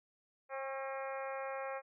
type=harmonic tone with a mistuned harmonic; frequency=268.7 Hz; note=C4; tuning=46 cents sharp; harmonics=2 / 3 / 4 / 5 / 6 / 7 / 8 / 9; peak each=-41 / -45 / -47 / -49 / -51 / -52 / -53 / -54 dBFS; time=0.49-1.82 s; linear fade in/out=50 ms; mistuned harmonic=4; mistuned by=+25 cents; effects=none